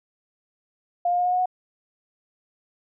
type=tone with pitch steps; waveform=sine; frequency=703 / 709.1 / 715.3 / 721.5 / 727.8 / 734.1 Hz; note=F5 / F5 / F5 / F#5 / F#5 / F#5; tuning=+11 / +26 / +41 / -44 / -29 / -14 cents; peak=-19 dBFS; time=1.05-1.458 s; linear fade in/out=5 ms; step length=68 ms; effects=none